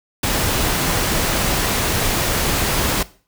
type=noise; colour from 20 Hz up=pink; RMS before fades=-19 dBFS; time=0.23-3.03 s; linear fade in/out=5 ms; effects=noise-tail reverb RT60 0.4 s tail -18 dB re dry